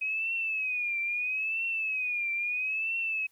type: tone with vibrato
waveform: sine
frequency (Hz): 2527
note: D#7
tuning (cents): +26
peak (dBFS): -28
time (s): 0.01-3.27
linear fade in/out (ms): 10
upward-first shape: triangle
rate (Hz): 0.76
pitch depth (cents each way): 130
effects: white hiss -69 dBFS RMS until 3.31 s